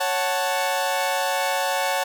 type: chord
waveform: sawtooth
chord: F# minor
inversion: second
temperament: equal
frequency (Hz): 554.4 / 740 / 880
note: C#5 / F#5 / A5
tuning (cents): 0 / 0 / 0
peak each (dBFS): -22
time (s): 0-2.04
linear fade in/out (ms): 10
effects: none